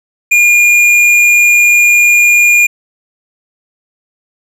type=tone with hard clipping; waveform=triangle; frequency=2421 Hz; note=D#7; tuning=48 cents flat; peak=-6 dBFS; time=0.31-2.67 s; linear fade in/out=10 ms; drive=12 dB; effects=none